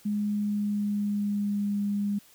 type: tone with pitch glide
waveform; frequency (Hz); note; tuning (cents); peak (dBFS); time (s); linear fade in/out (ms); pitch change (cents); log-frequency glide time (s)
sine; 207.7 to 203.3; G#3 to G#3; 0 to -37; -25; 0.05-2.19; 10; -37; 0.17-1.79
effects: white hiss -57 dBFS RMS until 2.34 s